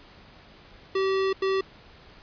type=tone bursts at uneven times; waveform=square; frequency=384.7 Hz; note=G4; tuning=33 cents flat; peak=-23 dBFS; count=2; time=0.95-1.33 / 1.42-1.61 s; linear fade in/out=5 ms; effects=pink hiss -51 dBFS RMS until 2.22 s + resampled to 11025 Hz